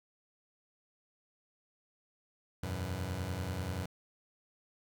sawtooth chord, E suspended second, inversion none, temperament just, 82.41 / 92.71 / 123.61 Hz, E2 / F#2 / B2, 0 / +4 / +2 cents, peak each -37 / -33 / -38 dBFS, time 2.63-3.86 s, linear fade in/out 5 ms, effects 10-bit

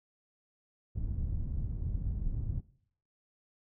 pink low-pass noise, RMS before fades -34 dBFS, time 0.95-2.61 s, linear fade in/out 10 ms, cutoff 100 Hz, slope 12 dB/octave, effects noise-tail reverb RT60 0.6 s tail -19 dB re dry

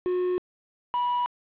triangle tone pair in turn, 362.2 / 975.7 Hz, F#4 / B5, -37 / -21 cents, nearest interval octave + perfect fourth, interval 1716 cents, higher second, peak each -21 / -21 dBFS, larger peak neither, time 0.06-0.38 / 0.94-1.26 s, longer neither, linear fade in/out 0 ms, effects resampled to 8000 Hz + 8-bit

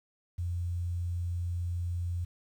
sine tone with quantisation, 87.31 Hz, F2, in tune, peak -30 dBFS, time 0.38-2.25 s, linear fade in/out 10 ms, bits 10, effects none

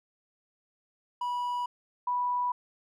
triangle / sine tone pair in turn, 977 / 983.2 Hz, B5 / B5, -19 / -8 cents, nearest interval unison, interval 11 cents, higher second, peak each -27 / -26 dBFS, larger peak second, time 1.21-1.66 / 2.07-2.52 s, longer neither, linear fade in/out 5 ms, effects none

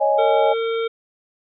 sine chord, C# suspended second, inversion none, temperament equal, 554.4 / 622.3 / 830.6 Hz, C#5 / D#5 / G#5, 0 / 0 / 0 cents, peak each -19 dBFS, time 0-0.54 s, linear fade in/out 20 ms
harmonic tone, 455.5 Hz, A#4, 40 cents flat, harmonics 1 / 3 / 5 / 7 / 8, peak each -20 / -30 / -34 / -37 / -38 dBFS, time 0.18-0.88 s, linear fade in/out 10 ms
effects none

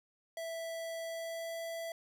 square tone with pitch glide, 659.3 to 663.5 Hz, E5 to E5, 0 to +11 cents, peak -39 dBFS, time 0.37-1.92 s, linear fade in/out 2 ms, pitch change +11 cents, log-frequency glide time 1.02-1.59 s, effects none

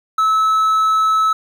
triangle tone, 1300 Hz, E6, 24 cents flat, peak -10 dBFS, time 0.18-1.33 s, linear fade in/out 5 ms, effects 8-bit

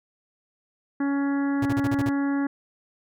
harmonic tone, 279.9 Hz, C#4, 17 cents sharp, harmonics 1 / 2 / 3 / 4 / 5 / 6 / 7, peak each -22 / -39 / -37 / -40 / -40 / -38 / -45 dBFS, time 1-2.47 s, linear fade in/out 5 ms
45% pulse tone bursts, 116.8 Hz, A#2, 4 cents sharp, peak -25 dBFS, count 7, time 1.62-2.094 s, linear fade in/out 5 ms, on 36 ms, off 37 ms
effects none

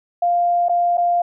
sine tone with dropouts, 698.5 Hz, F5, in tune, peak -14 dBFS, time 0.22-1.22 s, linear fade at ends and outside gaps 5 ms, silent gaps 0.685-0.694 / 0.973-0.979 s, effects none

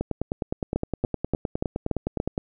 two click trains, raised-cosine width 2 ms, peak -12 / -10 dBFS, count 24 / 6, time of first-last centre 0.01-2.379 / 0.76-2.201 s, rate 9.71 / 3.47 Hz, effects none

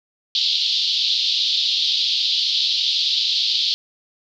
pink band-pass noise, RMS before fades -20 dBFS, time 0.35-3.74 s, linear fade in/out 0 ms, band 3300 to 4600 Hz, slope 48 dB/octave, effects none

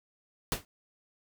pink noise with exponential decay, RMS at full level -26 dBFS, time 0.52-0.65 s, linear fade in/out 1 ms, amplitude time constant 27 ms, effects none

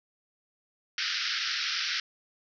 white band-pass noise, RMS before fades -31 dBFS, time 0.98-2 s, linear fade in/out 2 ms, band 1300 to 5600 Hz, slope 96 dB/octave, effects none

